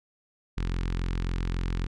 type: tone with notch filter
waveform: sawtooth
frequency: 43.65 Hz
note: F1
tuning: in tune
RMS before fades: -29 dBFS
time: 0.57-1.87 s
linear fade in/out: 10 ms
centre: 640 Hz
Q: 0.84
effects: low-pass 5000 Hz 12 dB/octave